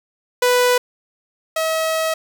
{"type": "tone pair in turn", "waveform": "sawtooth", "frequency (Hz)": [494.5, 641.6], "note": ["B4", "E5"], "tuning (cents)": [2, -47], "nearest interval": "perfect fourth", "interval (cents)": 451, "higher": "second", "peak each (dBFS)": [-9, -14], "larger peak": "first", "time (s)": [[0.42, 0.78], [1.56, 2.14]], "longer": "second", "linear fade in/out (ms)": 5, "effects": []}